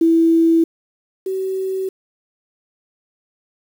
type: tone pair in turn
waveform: sine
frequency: 329.6 / 380.3 Hz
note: E4 / F#4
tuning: 0 / +48 cents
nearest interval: major second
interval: 248 cents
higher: second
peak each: -10 / -19 dBFS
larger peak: first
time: 0.01-0.64 / 1.26-1.89 s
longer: neither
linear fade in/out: 5 ms
effects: 7-bit